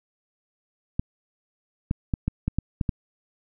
clicks, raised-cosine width 5 ms, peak -11 dBFS, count 8, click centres 0.995 / 1.911 / 2.138 / 2.28 / 2.48 / 2.586 / 2.812 / 2.892 s, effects none

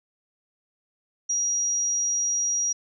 sine tone, 5740 Hz, F8, 47 cents sharp, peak -22 dBFS, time 1.29-2.73 s, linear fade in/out 10 ms, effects none

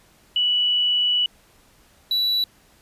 sine / triangle tone pair in turn, 2951 / 3939 Hz, F#7 / B7, -5 / -5 cents, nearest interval perfect fourth, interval 500 cents, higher second, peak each -17 dBFS, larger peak neither, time 0.36-1.26 / 2.11-2.44 s, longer first, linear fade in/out 2 ms, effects pink hiss -56 dBFS RMS until 2.81 s + resampled to 32000 Hz

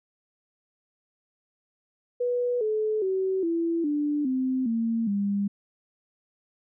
sine tone with pitch steps, 489.4 / 431 / 379.6 / 334.3 / 294.4 / 259.3 / 228.3 / 201.1 Hz, B4 / A4 / F#4 / E4 / D4 / C4 / A#3 / G3, -16 / -36 / +44 / +24 / +4 / -15 / -36 / +44 cents, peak -23 dBFS, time 2.2-5.48 s, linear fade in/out 10 ms, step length 410 ms, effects none

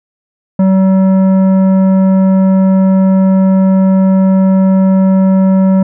triangle tone with tanh clipping, 190.3 Hz, F#3, 49 cents sharp, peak -7 dBFS, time 0.59-5.83 s, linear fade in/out 5 ms, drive 15 dB, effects none

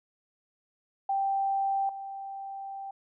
sine tone with level steps, 784 Hz, G5, in tune, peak -25 / -36 dBFS, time 1.09-2.91 s, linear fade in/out 5 ms, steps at 1.89 s, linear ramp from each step 2 ms, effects none

